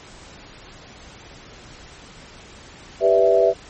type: chord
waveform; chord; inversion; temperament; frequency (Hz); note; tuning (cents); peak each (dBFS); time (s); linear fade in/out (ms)
sine; E minor seventh; first; equal; 392 / 493.9 / 587.3 / 659.3; G4 / B4 / D5 / E5; 0 / 0 / 0 / 0; -19 / -18 / -22 / -16; 3-3.54; 50
effects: pink hiss -43 dBFS RMS until 3.69 s + MP3 32 kbps